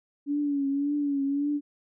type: tone with vibrato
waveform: sine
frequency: 283.9 Hz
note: C#4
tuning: 41 cents sharp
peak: -24 dBFS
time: 0.26-1.61 s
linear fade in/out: 50 ms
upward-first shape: triangle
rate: 1.8 Hz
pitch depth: 62 cents each way
effects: none